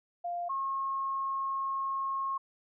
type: tone pair in turn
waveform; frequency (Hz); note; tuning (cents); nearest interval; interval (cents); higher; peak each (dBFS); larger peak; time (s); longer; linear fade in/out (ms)
sine; 698 / 1082.8; F5 / C#6; -1 / -41; minor sixth; 760; second; -32 / -30; second; 0.24-0.49 / 0.49-2.38; second; 10
effects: none